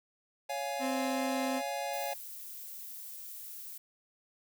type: chord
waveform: square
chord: Db major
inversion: none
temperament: equal with one note detuned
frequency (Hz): 559.5 / 698.5 / 830.6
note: Db5 / F5 / Ab5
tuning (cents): +16 / 0 / 0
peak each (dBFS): -39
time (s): 0.49-2.14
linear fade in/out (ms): 10
type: tone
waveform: 35% pulse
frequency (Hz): 261.3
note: C4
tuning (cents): -2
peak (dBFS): -31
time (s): 0.79-1.62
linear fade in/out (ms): 50
type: noise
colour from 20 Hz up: violet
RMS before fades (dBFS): -45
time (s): 1.93-3.78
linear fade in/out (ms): 5
effects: none